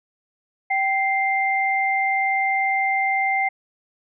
sine tone pair together, 776.3 / 2093 Hz, G5 / C7, -17 / 0 cents, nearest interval octave + perfect fourth, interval 1717 cents, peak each -21 dBFS, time 0.7-3.49 s, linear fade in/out 10 ms, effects none

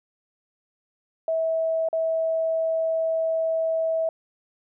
sine tone with dropouts, 649 Hz, E5, 27 cents flat, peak -21 dBFS, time 1.28-4.09 s, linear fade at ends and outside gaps 2 ms, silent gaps 1.887-1.929 s, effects none

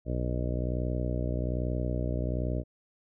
harmonic tone, 61.2 Hz, B1, 15 cents flat, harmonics 1 / 2 / 3 / 4 / 5 / 6 / 7 / 8 / 9 / 10, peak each -31 / -33 / -39 / -39 / -39 / -43 / -44 / -43 / -44 / -40 dBFS, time 0.05-2.64 s, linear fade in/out 50 ms, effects none

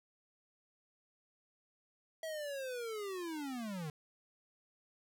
square linear sweep, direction down, 651 to 145.1 Hz, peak -40 dBFS, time 2.23-3.9 s, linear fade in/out 2 ms, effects none

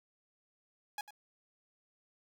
sawtooth tone with echo, 830.6 Hz, G#5, in tune, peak -33 dBFS, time 0.98-1.01 s, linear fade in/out 2 ms, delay 97 ms, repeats 1, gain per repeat -14 dB, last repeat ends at 1.107 s, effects none

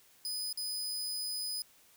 sawtooth tone with dropouts, 4997 Hz, D#8, 7 cents sharp, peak -32 dBFS, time 0.25-1.62 s, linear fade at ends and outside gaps 1 ms, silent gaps 0.527-0.574 s, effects white hiss -63 dBFS RMS until 1.96 s

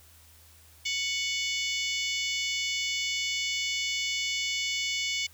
harmonic tone with a mistuned harmonic, 740 Hz, F#5, in tune, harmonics 3 / 4 / 5 / 6 / 7 / 8 / 9 / 10, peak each -32 / -34 / -36 / -38 / -39 / -40 / -41 / -42 dBFS, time 0.85-5.27 s, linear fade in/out 10 ms, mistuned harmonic 5, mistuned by -96 cents, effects added 80 Hz sine -57 dBFS peak until 5.33 s + white hiss -57 dBFS RMS until 5.33 s

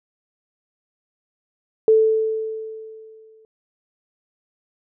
sine tone with exponential decay, 440 Hz, A4, in tune, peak -9 dBFS, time 1.88-3.45 s, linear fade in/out 1 ms, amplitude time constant 340 ms, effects none

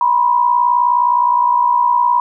sine tone pair together, 969 / 1028.4 Hz, B5 / C6, -33 / -30 cents, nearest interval minor second, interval 103 cents, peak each -11 / -17 dBFS, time 0.01-2.2 s, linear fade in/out 2 ms, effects none

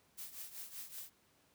blue noise with tremolo, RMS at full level -45 dBFS, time 0.17-1.1 s, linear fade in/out 20 ms, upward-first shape triangle, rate 5.2 Hz, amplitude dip 80%, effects pink hiss -71 dBFS RMS until 1.54 s + high-pass 80 Hz 12 dB/octave

